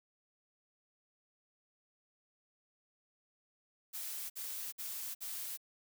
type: noise bursts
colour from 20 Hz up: blue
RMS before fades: -42 dBFS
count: 4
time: 3.93-5.575 s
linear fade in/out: 20 ms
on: 370 ms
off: 55 ms
effects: none